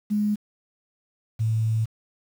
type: tone pair in turn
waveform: sine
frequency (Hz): 209 / 111.1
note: G#3 / A2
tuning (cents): +11 / +17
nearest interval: major seventh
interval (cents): 1094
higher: first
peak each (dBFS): -20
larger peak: neither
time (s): 0.1-0.36 / 1.39-1.86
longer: second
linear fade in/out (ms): 20
effects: 8-bit